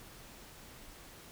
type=silence; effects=pink hiss -53 dBFS RMS until 1.31 s